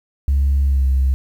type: tone with pitch glide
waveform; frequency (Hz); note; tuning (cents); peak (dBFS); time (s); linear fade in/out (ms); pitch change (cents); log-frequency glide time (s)
sine; 69.3 to 66.4; C#2 to C2; 0 to +26; -11; 0.28-1.14; 0; -74; 0.65-0.85
effects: tanh soft clip ceiling -10 dBFS + 8-bit